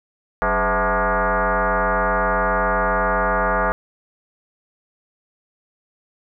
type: tone with frequency modulation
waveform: sine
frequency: 277.2 Hz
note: C#4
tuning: in tune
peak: -16 dBFS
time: 0.42-3.72 s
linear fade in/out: 0 ms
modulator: 231 Hz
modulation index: 5.8
effects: none